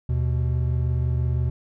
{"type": "tone pair together", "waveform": "triangle", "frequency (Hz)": [77.87, 123.9], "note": ["D#2", "B2"], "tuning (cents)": [2, 6], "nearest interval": "minor sixth", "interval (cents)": 804, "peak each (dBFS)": -21, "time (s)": [0.09, 1.5], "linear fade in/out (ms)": 5, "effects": []}